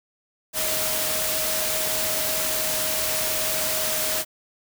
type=tone in noise; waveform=sine; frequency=629 Hz; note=D#5; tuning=19 cents sharp; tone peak=-32 dBFS; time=0.53-4.25 s; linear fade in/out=50 ms; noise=white; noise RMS=-25 dBFS; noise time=0.53-4.25 s; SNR=-10 dB; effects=none